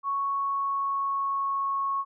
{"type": "tone with pitch glide", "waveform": "sine", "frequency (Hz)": [1108.7, 1100.4], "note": ["C#6", "C#6"], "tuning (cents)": [0, -13], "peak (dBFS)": -25, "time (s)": [0.03, 2.05], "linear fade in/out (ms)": 50, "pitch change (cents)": -13, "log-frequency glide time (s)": [0.28, 1.69], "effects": []}